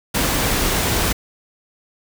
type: noise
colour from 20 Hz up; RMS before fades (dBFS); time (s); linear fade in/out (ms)
pink; -19; 0.14-1.13; 10
effects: none